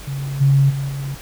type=tone with level steps; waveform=sine; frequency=138 Hz; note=C#3; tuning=7 cents flat; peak=-22 / -10 / -20 / -23 dBFS; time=0.07-1.15 s; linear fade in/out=10 ms; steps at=0.4 / 0.69 / 0.88 s; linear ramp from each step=20 ms; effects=added 50 Hz sine -41 dBFS peak until 1.21 s + pink hiss -38 dBFS RMS until 1.21 s